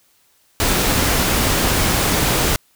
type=noise; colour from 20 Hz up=pink; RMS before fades=-17 dBFS; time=0.6-2.56 s; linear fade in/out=0 ms; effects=white hiss -58 dBFS RMS until 2.75 s